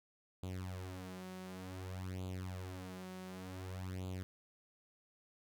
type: tone with flanger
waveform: sawtooth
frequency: 92.7 Hz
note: F#2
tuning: 4 cents sharp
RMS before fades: -45 dBFS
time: 0.43-4.23 s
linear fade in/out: 0 ms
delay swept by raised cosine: 0.27 to 5.47 ms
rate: 0.55 Hz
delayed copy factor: +0.8
effects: none